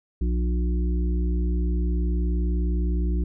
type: harmonic tone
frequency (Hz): 59.8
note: A#1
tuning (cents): +45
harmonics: 1 / 3 / 5 / 6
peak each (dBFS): -21 / -31 / -35 / -37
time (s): 0.21-3.24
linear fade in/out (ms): 5
effects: none